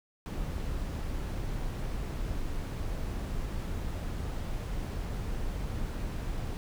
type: noise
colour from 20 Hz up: brown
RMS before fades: -34 dBFS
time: 0.26-6.57 s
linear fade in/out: 0 ms
effects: none